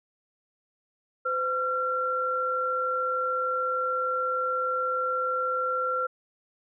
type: tone pair together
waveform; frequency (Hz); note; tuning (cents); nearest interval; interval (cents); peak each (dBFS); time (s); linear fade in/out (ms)
sine; 510 / 1366.7; C5 / F6; -44 / -38; octave + perfect fourth; 1706; -30 / -26; 1.25-6.07; 10
effects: none